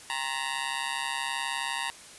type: tone with amplitude modulation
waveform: 15% pulse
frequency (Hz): 932.3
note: A#5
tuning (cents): 0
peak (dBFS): -19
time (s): 0.1-1.9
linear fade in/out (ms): 0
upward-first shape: sine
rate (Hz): 139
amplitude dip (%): 100
effects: white hiss -48 dBFS RMS until 2.18 s + resampled to 24000 Hz